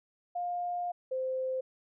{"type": "tone pair in turn", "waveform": "sine", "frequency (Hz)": [707, 519.2], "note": ["F5", "C5"], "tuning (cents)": [21, -13], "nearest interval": "perfect fourth", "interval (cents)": 534, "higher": "first", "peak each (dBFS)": [-31, -30], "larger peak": "second", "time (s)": [[0.35, 0.92], [1.11, 1.61]], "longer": "first", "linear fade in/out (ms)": 10, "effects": []}